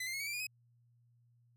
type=tone with pitch steps; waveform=sawtooth; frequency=2014 / 2092 / 2174 / 2258 / 2346 / 2437 / 2532 Hz; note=B6 / C7 / C#7 / C#7 / D7 / D#7 / D#7; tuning=+33 / -1 / -34 / +31 / -2 / -37 / +30 cents; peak=-34 dBFS; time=0-0.469 s; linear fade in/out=5 ms; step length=67 ms; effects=added 119 Hz sine -66 dBFS peak until 1.56 s

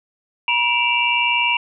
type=tone cluster; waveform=sine; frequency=959 / 2331 / 2710 / 2830 Hz; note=A#5 / D7 / E7 / F7; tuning=+49 / -14 / +47 / +22 cents; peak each=-21 dBFS; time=0.48-1.57 s; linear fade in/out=2 ms; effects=none

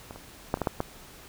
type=clicks; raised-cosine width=1 ms; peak=-25 / -28 / -10 / -25 / -13 / -10 / -13 dBFS; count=7; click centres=0.109 / 0.16 / 0.541 / 0.573 / 0.617 / 0.672 / 0.804 s; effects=pink hiss -49 dBFS RMS until 1.28 s

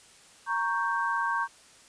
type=chord; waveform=sine; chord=G diminished; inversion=first; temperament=equal; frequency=932.3 / 1108.7 / 1568 Hz; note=Bb5 / Db6 / G6; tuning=0 / 0 / 0 cents; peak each=-30 / -30 / -30 dBFS; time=0.46-1.48 s; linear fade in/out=50 ms; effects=white hiss -55 dBFS RMS until 1.88 s + resampled to 22050 Hz

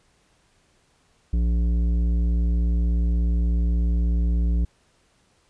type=tone with tanh clipping; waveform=sine; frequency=58.27 Hz; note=A#1; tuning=in tune; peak=-20 dBFS; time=1.33-4.65 s; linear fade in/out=5 ms; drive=11 dB; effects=pink hiss -63 dBFS RMS until 5.49 s + resampled to 22050 Hz

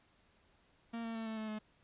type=tone with pitch steps; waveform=45% pulse; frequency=231.2 / 227.8 / 224.4 / 221 / 217.7 / 214.5 Hz; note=A#3 / A#3 / A3 / A3 / A3 / A3; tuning=-14 / -40 / +34 / +8 / -18 / -44 cents; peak=-39 dBFS; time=0.93-1.59 s; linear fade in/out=10 ms; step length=110 ms; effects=pink hiss -70 dBFS RMS until 1.83 s + resampled to 8000 Hz

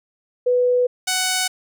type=tone pair in turn; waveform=sine / 5% pulse; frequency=494.8 / 744.2 Hz; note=B4 / F#5; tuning=+3 / +10 cents; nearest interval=perfect fifth; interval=707 cents; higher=second; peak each=-14 / -7 dBFS; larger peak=second; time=0.46-0.87 / 1.07-1.48 s; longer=neither; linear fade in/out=10 ms; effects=none

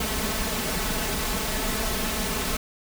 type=noise with comb filter; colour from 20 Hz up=pink; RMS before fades=-27 dBFS; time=0-2.57 s; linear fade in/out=5 ms; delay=4.6 ms; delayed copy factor=+0.65; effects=none

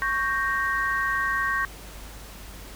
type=chord; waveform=sine; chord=G diminished; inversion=second; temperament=equal; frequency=1108.7 / 1568 / 1864.7 Hz; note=Db6 / G6 / Bb6; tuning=0 / 0 / 0 cents; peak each=-27 dBFS; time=0.02-1.65 s; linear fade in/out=0 ms; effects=added 50 Hz sine -42 dBFS peak until 2.75 s + pink hiss -44 dBFS RMS until 2.75 s

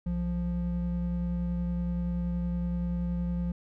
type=tone pair together; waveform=triangle; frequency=61.84 / 174.9 Hz; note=B1 / F3; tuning=+3 / +3 cents; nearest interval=octave + tritone; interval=1800 cents; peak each=-31 / -27 dBFS; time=0.06-3.52 s; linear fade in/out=5 ms; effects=none

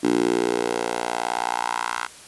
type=tone with high-pass filter sweep; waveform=10% pulse; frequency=59 Hz; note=A#1; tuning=22 cents sharp; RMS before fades=-24 dBFS; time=0.03-2.07 s; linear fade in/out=10 ms; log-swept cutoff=300 to 1200 Hz; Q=3.2; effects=white hiss -44 dBFS RMS until 2.27 s + resampled to 24000 Hz

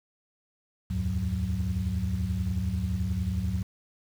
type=tone cluster; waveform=sine; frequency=74.8 / 86.1 / 104.6 / 184 Hz; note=D2 / F2 / G#2 / F#3; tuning=+32 / -24 / +13 / -9 cents; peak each=-31 dBFS; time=0.9-3.63 s; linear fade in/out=10 ms; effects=tanh soft clip ceiling -18 dBFS + 8-bit

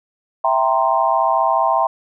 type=chord; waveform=sine; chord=C dominant seventh; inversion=first; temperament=equal; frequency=659.3 / 784 / 932.3 / 1046.5 Hz; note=E5 / G5 / Bb5 / C6; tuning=0 / 0 / 0 / 0 cents; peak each=-19 dBFS; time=0.44-1.87 s; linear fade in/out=5 ms; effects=none

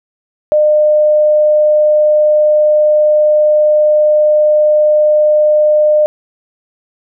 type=tone; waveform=sine; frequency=605 Hz; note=D#5; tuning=49 cents flat; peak=-6 dBFS; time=0.52-6.06 s; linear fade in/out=0 ms; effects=none

